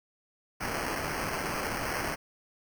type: noise with sample-and-hold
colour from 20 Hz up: white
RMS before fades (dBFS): -33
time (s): 0.6-2.16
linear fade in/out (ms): 20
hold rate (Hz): 3675
effects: none